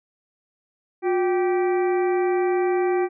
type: harmonic tone with a mistuned harmonic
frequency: 388.6 Hz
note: G4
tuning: 15 cents flat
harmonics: 1 / 2 / 3 / 4 / 5 / 6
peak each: -19 / -27 / -36 / -38 / -37 / -38 dBFS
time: 1.02-3.09 s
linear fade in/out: 50 ms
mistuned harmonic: 1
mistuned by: -130 cents
effects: none